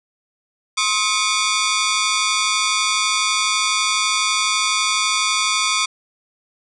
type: ring-modulated tone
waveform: 10% pulse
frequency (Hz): 1164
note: D6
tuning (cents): -16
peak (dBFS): -5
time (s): 0.77-5.86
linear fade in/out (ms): 10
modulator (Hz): 106
effects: resampled to 24000 Hz